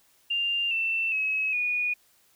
sine tone with pitch steps, 2794 / 2677 / 2565 / 2458 Hz, F7 / E7 / E7 / D#7, 0 / +26 / -48 / -22 cents, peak -24 dBFS, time 0.3-1.94 s, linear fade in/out 10 ms, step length 410 ms, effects white hiss -63 dBFS RMS until 2.35 s

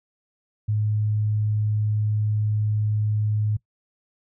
sine tone, 106.3 Hz, G#2, 41 cents sharp, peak -20 dBFS, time 0.68-3.57 s, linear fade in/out 10 ms, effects noise-tail reverb RT60 0.1 s tail -20 dB re dry

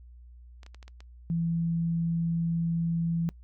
clicks, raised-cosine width 0.2 ms, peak -32 dBFS, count 6, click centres 0.632 / 0.664 / 0.746 / 0.828 / 0.88 / 1.005 s
sine tone, 167.2 Hz, E3, 25 cents sharp, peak -25 dBFS, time 1.3-3.29 s, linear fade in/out 0 ms
effects noise-tail reverb RT60 0.1 s tail -24 dB re dry + added 60 Hz sine -47 dBFS peak until 3.43 s

